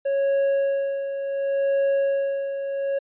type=tone with tremolo; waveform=triangle; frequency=552 Hz; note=C#5; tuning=7 cents flat; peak=-16 dBFS; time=0.05-2.99 s; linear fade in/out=10 ms; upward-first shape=sine; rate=0.69 Hz; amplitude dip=60%; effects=resampled to 8000 Hz